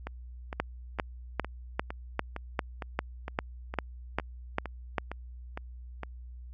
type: two click trains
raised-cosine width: 0.5 ms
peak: -12 / -21 dBFS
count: 12 / 14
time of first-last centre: 0.6-4.982 / 0.07-6.033 s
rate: 2.51 / 2.18 Hz
effects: added 61 Hz sine -42 dBFS peak until 6.53 s